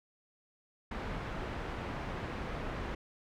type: low-pass noise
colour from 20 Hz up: pink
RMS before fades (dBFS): -39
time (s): 0.91-2.95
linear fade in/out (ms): 5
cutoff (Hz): 2000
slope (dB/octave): 12
effects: none